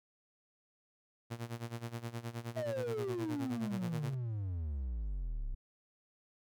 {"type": "tone with tremolo", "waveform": "sawtooth", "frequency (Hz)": 117.3, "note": "A#2", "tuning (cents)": 11, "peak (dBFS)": -33, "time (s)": [1.3, 4.15], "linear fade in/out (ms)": 20, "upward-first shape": "sine", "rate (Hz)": 9.5, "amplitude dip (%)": 85}
{"type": "exponential sweep", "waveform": "triangle", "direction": "down", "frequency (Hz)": [652, 31.64], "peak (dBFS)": -33, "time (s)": [2.56, 5.55], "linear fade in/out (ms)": 10}
{"effects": []}